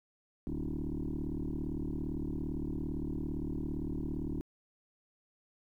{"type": "tone with frequency modulation", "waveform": "sine", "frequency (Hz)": 161.8, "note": "E3", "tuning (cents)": -32, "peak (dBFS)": -32, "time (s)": [0.47, 4.41], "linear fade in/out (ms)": 0, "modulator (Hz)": 37.6, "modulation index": 4.7, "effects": ["tanh soft clip ceiling -30 dBFS", "12-bit"]}